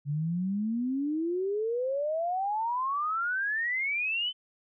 sine exponential sweep, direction up, 140.2 to 3080 Hz, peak -27 dBFS, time 0.05-4.33 s, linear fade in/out 50 ms, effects none

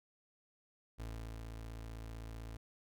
30% pulse tone with ADSR envelope, 55.7 Hz, A1, 22 cents sharp, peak -39 dBFS, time 0.98-2.57 s, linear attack 24 ms, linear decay 400 ms, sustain -3 dB, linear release 7 ms, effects none

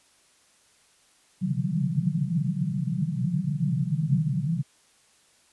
pink band-pass noise, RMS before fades -26 dBFS, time 1.41-4.63 s, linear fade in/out 20 ms, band 130 to 190 Hz, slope 96 dB/octave, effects white hiss -61 dBFS RMS until 5.52 s + resampled to 24000 Hz

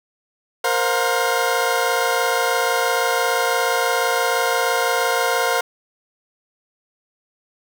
20% pulse chord, Bb suspended second, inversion none, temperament equal with one note detuned, 466.2 / 523.3 / 712.3 Hz, Bb4 / C5 / F5, 0 / 0 / +34 cents, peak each -17 dBFS, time 0.64-5.61 s, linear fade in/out 5 ms, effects none

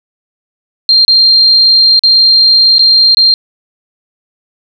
sine tone with dropouts, 4186 Hz, C8, in tune, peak -3 dBFS, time 0.89-3.34 s, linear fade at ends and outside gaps 1 ms, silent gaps 1.05-1.08 / 1.993-2.036 / 2.783-2.793 / 3.147-3.17 s, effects none

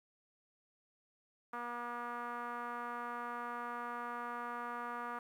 5% pulse tone with low-pass filter, 240 Hz, B3, 49 cents flat, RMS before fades -42 dBFS, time 1.53-5.19 s, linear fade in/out 5 ms, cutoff 1200 Hz, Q 2.7, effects 11-bit

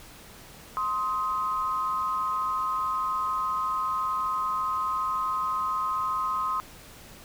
sine tone pair together, 1046.5 / 1261.1 Hz, C6 / D#6, 0 / +23 cents, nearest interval minor third, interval 323 cents, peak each -28 dBFS, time 0.77-6.6 s, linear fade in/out 0 ms, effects pink hiss -48 dBFS RMS until 7.24 s

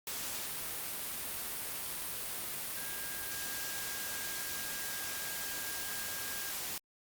sine tone in noise, 1620 Hz, G#6, 43 cents flat, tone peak -46 dBFS, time 2.77-6.51 s, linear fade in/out 2 ms, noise white, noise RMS -39 dBFS, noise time 0.07-6.78 s, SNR -10 dB, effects Opus 48 kbps

